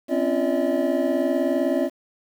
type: tone cluster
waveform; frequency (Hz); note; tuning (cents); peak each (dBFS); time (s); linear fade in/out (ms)
triangle; 258.6 / 278.1 / 341.2 / 583 / 639; C4 / C#4 / F4 / D5 / D#5; -20 / +6 / -40 / -13 / +46; -24; 0.08-1.9; 50
effects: 8-bit